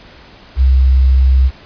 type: tone with quantisation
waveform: sine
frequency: 65.41 Hz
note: C2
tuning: in tune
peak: -6 dBFS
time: 0.56-1.51 s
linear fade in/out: 50 ms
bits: 6
effects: pink hiss -40 dBFS RMS until 1.65 s + resampled to 11025 Hz